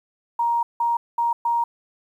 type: tone bursts at uneven times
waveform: sine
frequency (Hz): 939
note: A#5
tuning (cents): +12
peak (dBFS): -18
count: 4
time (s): 0.39-0.63 / 0.8-0.97 / 1.18-1.33 / 1.45-1.64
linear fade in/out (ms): 5
effects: 9-bit